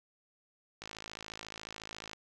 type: click train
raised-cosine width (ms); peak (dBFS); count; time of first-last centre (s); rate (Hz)
0.2; -25; 72; 0.82-2.132; 54.1
effects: none